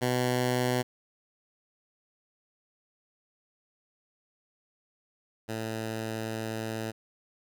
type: tone pair in turn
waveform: 10% pulse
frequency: 124.9 / 111.47 Hz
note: B2 / A2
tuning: +20 / +23 cents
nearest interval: major second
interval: 197 cents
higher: first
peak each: -17 / -24 dBFS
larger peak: first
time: 0.01-0.83 / 5.48-6.92 s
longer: second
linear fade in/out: 20 ms
effects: none